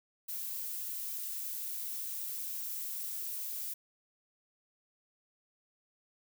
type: noise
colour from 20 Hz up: violet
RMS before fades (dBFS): -39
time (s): 0.28-3.74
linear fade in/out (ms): 10
effects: none